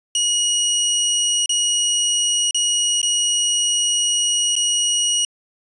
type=tone with dropouts; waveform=20% pulse; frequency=2900 Hz; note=F#7; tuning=35 cents flat; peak=-11 dBFS; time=0.15-5.25 s; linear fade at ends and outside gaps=2 ms; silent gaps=1.46-1.493 / 2.51-2.545 / 3.016-3.029 / 4.555-4.563 s; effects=resampled to 22050 Hz